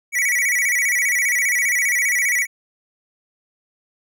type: tone with vibrato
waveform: square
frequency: 2093 Hz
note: C7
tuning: in tune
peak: -17 dBFS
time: 0.12-2.47 s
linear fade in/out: 50 ms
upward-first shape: square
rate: 15 Hz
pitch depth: 120 cents each way
effects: none